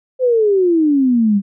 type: exponential sweep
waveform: sine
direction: down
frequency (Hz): 523.3 to 193.3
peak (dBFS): -10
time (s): 0.19-1.42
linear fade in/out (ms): 50
effects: none